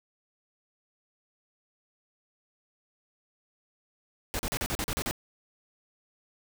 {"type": "noise bursts", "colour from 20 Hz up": "pink", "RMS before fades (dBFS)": -31, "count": 9, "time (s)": [4.34, 5.111], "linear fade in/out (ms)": 0, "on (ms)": 51, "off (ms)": 39, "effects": []}